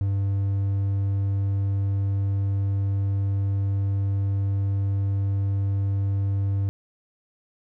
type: tone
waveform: triangle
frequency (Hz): 98.7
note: G2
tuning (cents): +12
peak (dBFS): -19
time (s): 0.01-6.69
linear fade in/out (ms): 0
effects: none